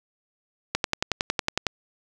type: click train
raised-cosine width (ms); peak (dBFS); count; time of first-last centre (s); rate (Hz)
0.2; -5; 11; 0.75-1.667; 10.9
effects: none